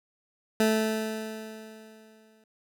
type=tone with exponential decay; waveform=20% pulse; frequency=218.9 Hz; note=A3; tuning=9 cents flat; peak=-15 dBFS; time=0.6-2.44 s; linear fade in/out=2 ms; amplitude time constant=400 ms; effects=none